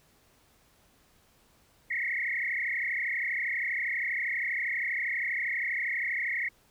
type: tone with frequency modulation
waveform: sine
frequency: 2035 Hz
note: C7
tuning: 49 cents flat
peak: -28 dBFS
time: 1.9-6.49 s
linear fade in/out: 10 ms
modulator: 32.5 Hz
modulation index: 5.7
effects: pink hiss -64 dBFS RMS until 6.7 s